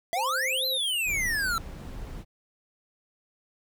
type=exponential two-way sweep; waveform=square; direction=up then down; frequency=654 to 4160 to 1315 Hz; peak=-26 dBFS; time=0.13-1.58 s; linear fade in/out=0 ms; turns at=0.66 s
type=tone with tremolo; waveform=sine; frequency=521 Hz; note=C5; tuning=7 cents flat; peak=-33 dBFS; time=0.16-0.78 s; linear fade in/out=10 ms; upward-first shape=sine; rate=11 Hz; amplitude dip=30%
type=noise; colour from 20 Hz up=brown; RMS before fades=-38 dBFS; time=1.05-2.25 s; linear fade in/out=50 ms
effects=none